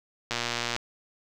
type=click train; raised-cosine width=0.2 ms; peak=-11 dBFS; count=55; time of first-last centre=0.31-0.764 s; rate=119 Hz; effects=none